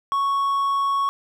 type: tone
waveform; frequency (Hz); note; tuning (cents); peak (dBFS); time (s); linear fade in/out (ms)
triangle; 1109; C#6; 0; -17; 0.12-1.09; 0
effects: none